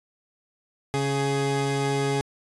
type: tone pair together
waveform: 30% pulse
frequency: 138.59 / 417.3 Hz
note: C#3 / G#4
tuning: 0 / +8 cents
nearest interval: octave + perfect fifth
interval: 1908 cents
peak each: -23 dBFS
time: 0.94-2.21 s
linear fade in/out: 0 ms
effects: resampled to 24000 Hz